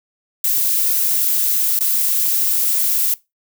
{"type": "noise with dropouts", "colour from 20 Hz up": "violet", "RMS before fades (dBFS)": -17, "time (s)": [0.44, 3.14], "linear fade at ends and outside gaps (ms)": 2, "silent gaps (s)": [1.79, 1.807], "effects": ["noise-tail reverb RT60 0.2 s tail -20 dB re dry"]}